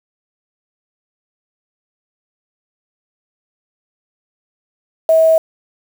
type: tone with quantisation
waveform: sine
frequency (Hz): 645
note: E5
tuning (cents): -38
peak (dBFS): -7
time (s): 5.09-5.38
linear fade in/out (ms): 2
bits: 5
effects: none